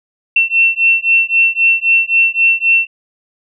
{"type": "beating tone pair", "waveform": "sine", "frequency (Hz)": [2700, 2703.8], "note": ["E7", "E7"], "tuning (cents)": [41, 43], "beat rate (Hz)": 3.8, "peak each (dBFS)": -12, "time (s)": [0.36, 2.87], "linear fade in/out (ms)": 5, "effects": []}